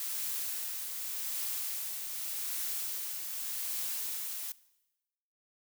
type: noise with tremolo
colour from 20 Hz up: blue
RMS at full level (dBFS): -35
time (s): 0-4.52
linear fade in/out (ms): 2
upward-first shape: triangle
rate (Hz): 0.85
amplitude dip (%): 40
effects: noise-tail reverb RT60 1.0 s tail -20 dB re dry